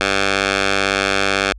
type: tone with band-pass filter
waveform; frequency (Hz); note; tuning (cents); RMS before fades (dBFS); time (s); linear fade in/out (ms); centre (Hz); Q
10% pulse; 98; G2; 0; -18; 0.01-1.53; 0; 2400; 0.71
effects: added 50 Hz sine -35 dBFS peak until 1.58 s + resampled to 22050 Hz